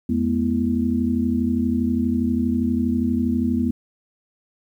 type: tone cluster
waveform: sine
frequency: 85.3 / 211.5 / 243.9 / 328.9 Hz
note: F2 / G#3 / B3 / E4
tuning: -40 / +32 / -21 / -4 cents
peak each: -27 / -24 / -20 / -29 dBFS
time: 0.09-3.71 s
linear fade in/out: 5 ms
effects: 9-bit